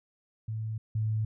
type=tone pair in turn; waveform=sine; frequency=110 / 108.99 Hz; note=A2 / A2; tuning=0 / -16 cents; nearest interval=unison; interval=16 cents; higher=first; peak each=-31 / -26 dBFS; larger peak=second; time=0.48-0.78 / 0.95-1.25 s; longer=neither; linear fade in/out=5 ms; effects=none